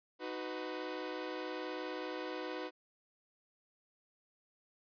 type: chord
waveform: sawtooth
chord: B major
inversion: first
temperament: equal with one note detuned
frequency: 311.1 / 370 / 499 Hz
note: D#4 / F#4 / B4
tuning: 0 / 0 / +18 cents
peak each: -40 / -40 / -39 dBFS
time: 0.19-2.71 s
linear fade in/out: 50 ms
effects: resampled to 11025 Hz